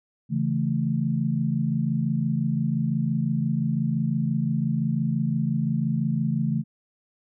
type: chord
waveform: sine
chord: A major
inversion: first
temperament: equal with one note detuned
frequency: 138.99 / 164.81 / 220 Hz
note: C#3 / E3 / A3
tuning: +5 / 0 / 0 cents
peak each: -26 dBFS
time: 0.29-6.64 s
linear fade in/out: 50 ms
effects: none